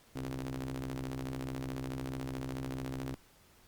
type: ring-modulated tone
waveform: sawtooth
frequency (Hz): 64.7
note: C2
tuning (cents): -19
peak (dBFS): -30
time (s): 0.15-3.15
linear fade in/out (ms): 10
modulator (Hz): 201
effects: pink hiss -63 dBFS RMS until 3.67 s + Opus 48 kbps